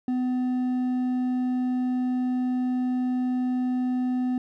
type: tone with hard clipping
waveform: triangle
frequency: 251.8 Hz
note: B3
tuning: 34 cents sharp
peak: -24 dBFS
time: 0.08-4.38 s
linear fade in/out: 2 ms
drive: 7 dB
effects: none